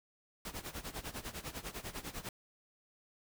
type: noise with tremolo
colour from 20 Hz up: pink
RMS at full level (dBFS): -41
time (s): 0.45-2.29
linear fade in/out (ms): 2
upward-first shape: sine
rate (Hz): 10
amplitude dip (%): 85
effects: none